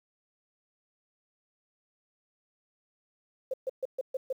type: tone bursts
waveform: sine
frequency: 523.3 Hz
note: C5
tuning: in tune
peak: -28 dBFS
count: 6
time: 3.51-4.328 s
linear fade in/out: 5 ms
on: 28 ms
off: 130 ms
effects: 10-bit